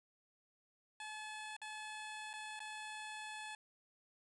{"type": "tone with dropouts", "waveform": "15% pulse", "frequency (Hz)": 859, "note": "A5", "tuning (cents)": -42, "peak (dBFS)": -39, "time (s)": [1, 3.55], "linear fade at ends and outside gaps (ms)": 2, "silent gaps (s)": [[1.566, 1.616], [2.332, 2.337], [2.593, 2.602]], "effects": ["resampled to 24000 Hz"]}